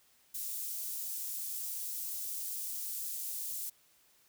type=high-pass noise; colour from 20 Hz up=white; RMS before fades=-39 dBFS; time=0.34-3.7 s; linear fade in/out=10 ms; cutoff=7600 Hz; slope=12 dB/octave; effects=white hiss -67 dBFS RMS until 4.28 s